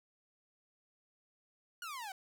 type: exponential sweep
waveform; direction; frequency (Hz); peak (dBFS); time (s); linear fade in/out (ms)
sawtooth; down; 1474 to 740; -38; 1.82-2.12; 2
effects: none